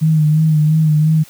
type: tone with vibrato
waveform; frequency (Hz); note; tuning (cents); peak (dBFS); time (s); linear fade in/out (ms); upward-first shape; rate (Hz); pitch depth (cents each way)
sine; 155; D#3; -6; -9; 0.01-1.24; 20; sine; 2.9; 41
effects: white hiss -43 dBFS RMS until 1.29 s